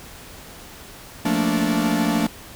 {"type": "chord", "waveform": "45% pulse", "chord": "Bb major seventh", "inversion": "second", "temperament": "equal with one note detuned", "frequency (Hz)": [174.61, 220, 233.1, 290.6], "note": ["F3", "A3", "Bb3", "D4"], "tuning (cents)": [0, 0, 0, -18], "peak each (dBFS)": [-26, -23, -25, -23], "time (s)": [1.25, 2.27], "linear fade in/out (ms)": 5, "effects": ["pink hiss -41 dBFS RMS until 2.55 s"]}